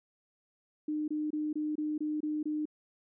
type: tone bursts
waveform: sine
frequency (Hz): 303.7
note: D#4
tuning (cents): -42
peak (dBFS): -30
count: 8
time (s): 0.88-2.655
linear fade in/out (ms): 5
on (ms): 200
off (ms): 25
effects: none